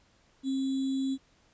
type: tone with sample-and-hold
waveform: sine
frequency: 267.6 Hz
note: C4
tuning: 39 cents sharp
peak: -27 dBFS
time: 0.43-1.18 s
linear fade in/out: 50 ms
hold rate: 3675 Hz
effects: pink hiss -65 dBFS RMS until 1.53 s + resampled to 16000 Hz